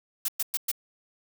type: noise bursts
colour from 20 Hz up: blue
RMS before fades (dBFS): -27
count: 4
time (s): 0.25-0.716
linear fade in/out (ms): 5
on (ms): 34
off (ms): 110
effects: none